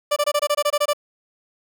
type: tone bursts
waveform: 30% pulse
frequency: 587.3 Hz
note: D5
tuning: in tune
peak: -14 dBFS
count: 11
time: 0.11-0.934 s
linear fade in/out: 10 ms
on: 54 ms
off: 23 ms
effects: none